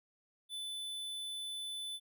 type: tone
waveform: square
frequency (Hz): 3500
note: A7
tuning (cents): -10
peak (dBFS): -40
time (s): 0.49-2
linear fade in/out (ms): 50
effects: none